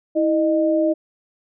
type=tone pair together; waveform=sine; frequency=324.7 / 614 Hz; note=E4 / D#5; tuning=-26 / -23 cents; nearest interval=major seventh; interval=1103 cents; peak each=-18 dBFS; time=0.15-0.94 s; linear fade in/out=20 ms; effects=none